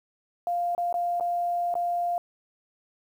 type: tone with dropouts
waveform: sine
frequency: 698.5 Hz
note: F5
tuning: in tune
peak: -24 dBFS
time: 0.47-2.18 s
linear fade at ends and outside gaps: 1 ms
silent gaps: 0.75-0.779 / 0.927-0.941 / 1.199-1.208 / 1.741-1.753 s
effects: 9-bit